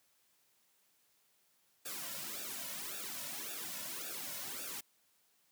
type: noise with flanger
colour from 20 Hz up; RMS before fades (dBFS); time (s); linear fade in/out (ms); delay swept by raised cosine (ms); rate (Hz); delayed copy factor
white; -43; 1.85-4.81; 10; 0.96 to 2.56; 1.8; -0.95
effects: white hiss -73 dBFS RMS until 5.51 s + high-pass 100 Hz 12 dB/octave